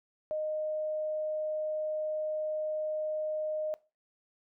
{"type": "tone", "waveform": "sine", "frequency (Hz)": 617, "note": "D#5", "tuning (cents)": -15, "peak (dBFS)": -30, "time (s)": [0.31, 3.74], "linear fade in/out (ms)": 0, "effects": ["noise-tail reverb RT60 0.3 s tail -21 dB re dry"]}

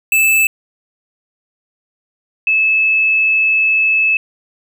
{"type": "tone pair in turn", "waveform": ["square", "sine"], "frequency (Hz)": [2627, 2606], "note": ["E7", "E7"], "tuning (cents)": [-7, -20], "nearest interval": "unison", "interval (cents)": 13, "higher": "first", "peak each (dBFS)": -10, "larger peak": "neither", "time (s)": [[0.12, 0.47], [2.47, 4.17]], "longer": "second", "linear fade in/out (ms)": 2, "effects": []}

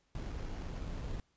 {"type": "noise with sample-and-hold", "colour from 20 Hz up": "brown", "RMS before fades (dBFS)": -40, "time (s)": [0.15, 1.2], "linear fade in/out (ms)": 2, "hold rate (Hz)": 3675, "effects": ["pink hiss -75 dBFS RMS until 1.36 s", "resampled to 16000 Hz"]}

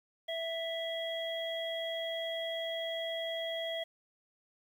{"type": "harmonic tone", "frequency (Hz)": 659.3, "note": "E5", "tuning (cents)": 0, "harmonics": [1, 3, 5], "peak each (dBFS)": [-36, -43, -39], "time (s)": [0.28, 3.84], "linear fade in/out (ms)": 10, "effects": ["10-bit"]}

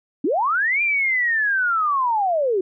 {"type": "linear two-way sweep", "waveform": "sine", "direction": "up then down", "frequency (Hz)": [246.9, 2412, 355.1], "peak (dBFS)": -17, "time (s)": [0.24, 2.61], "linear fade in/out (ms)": 5, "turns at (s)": 0.82, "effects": []}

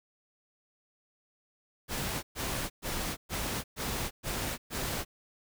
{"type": "noise bursts", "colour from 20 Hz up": "pink", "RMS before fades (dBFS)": -34, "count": 7, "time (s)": [1.88, 5.05], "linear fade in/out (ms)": 50, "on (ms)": 350, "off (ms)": 120, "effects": []}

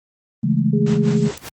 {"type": "chord", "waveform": "sine", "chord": "A major seventh", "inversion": "first", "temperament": "equal", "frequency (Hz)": [138.59, 164.81, 207.7, 220], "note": ["C#3", "E3", "G#3", "A3"], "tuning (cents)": [0, 0, 0, 0], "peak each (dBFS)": -20, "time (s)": [0.43, 1.29], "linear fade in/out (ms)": 10}
{"type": "tone", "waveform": "sine", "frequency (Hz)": 411.8, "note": "G#4", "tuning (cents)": -15, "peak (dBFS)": -22, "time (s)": [0.73, 1.31], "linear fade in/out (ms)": 5}
{"type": "noise with tremolo", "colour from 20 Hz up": "pink", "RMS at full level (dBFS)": -29, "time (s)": [0.86, 1.49], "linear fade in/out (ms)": 5, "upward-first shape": "sine", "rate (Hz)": 5.1, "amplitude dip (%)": 90}
{"type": "noise", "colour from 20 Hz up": "blue", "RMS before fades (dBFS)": -31, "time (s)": [1.16, 1.38], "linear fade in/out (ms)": 2}
{"effects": ["high-pass 80 Hz 12 dB/octave", "Opus 24 kbps"]}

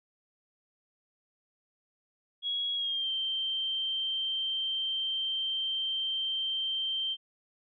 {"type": "tone with pitch glide", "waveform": "sine", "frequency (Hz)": [3322, 3136], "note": ["G#7", "G7"], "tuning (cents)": [0, 0], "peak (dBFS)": -29, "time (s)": [2.42, 7.17], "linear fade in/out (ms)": 50, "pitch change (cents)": -100, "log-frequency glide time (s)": [2.75, 3.1], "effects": []}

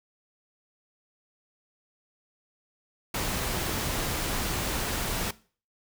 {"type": "noise", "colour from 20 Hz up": "pink", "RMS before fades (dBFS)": -30, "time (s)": [3.14, 5.31], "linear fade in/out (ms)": 5, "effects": ["noise-tail reverb RT60 0.4 s tail -19 dB re dry"]}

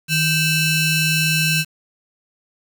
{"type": "ring-modulated tone", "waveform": "sawtooth", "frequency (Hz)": 1396.9, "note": "F6", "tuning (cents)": 0, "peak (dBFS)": -9, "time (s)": [0.08, 1.65], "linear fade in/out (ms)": 50, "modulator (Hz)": 1240, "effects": ["7-bit"]}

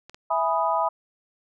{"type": "clicks", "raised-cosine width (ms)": 0.2, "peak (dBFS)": [-25, -25], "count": 2, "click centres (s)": [0.096, 0.145]}
{"type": "chord", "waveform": "sine", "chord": "E major seventh", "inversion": "none", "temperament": "equal", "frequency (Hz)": [659.3, 830.6, 987.8, 1244.5], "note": ["E5", "G#5", "B5", "D#6"], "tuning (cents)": [0, 0, 0, 0], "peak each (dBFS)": [-26, -27, -24, -28], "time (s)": [0.3, 0.89], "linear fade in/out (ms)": 10}
{"effects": []}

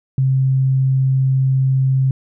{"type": "tone", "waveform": "sine", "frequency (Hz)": 132.7, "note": "C3", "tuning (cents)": 25, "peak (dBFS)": -12, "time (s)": [0.18, 2.11], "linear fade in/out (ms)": 2, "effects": []}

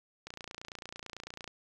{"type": "click train", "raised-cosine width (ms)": 0.2, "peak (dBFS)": -25, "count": 36, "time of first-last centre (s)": [0.27, 1.477], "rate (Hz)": 29, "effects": []}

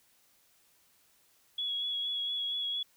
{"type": "tone with vibrato", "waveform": "sine", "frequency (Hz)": 3355, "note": "G#7", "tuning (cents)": 17, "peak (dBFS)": -31, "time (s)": [1.58, 2.83], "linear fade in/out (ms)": 5, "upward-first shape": "sine", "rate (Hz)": 4.3, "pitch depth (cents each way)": 20, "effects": ["white hiss -67 dBFS RMS until 2.96 s"]}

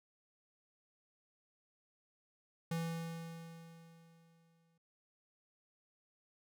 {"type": "tone with exponential decay", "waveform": "square", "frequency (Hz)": 165.7, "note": "E3", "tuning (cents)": 9, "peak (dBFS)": -35, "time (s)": [2.71, 4.78], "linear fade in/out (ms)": 5, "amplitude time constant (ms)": 450, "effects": ["noise-tail reverb RT60 0.1 s tail -21 dB re dry"]}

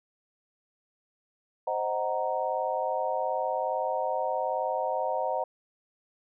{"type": "chord", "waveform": "sine", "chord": "C half-diminished seventh", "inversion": "none", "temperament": "equal with one note detuned", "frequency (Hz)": [523.3, 622.3, 744.7, 932.3], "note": ["C5", "Eb5", "Gb5", "Bb5"], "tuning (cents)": [0, 0, 11, 0], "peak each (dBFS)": -32, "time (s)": [1.67, 5.44], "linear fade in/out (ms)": 5, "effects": []}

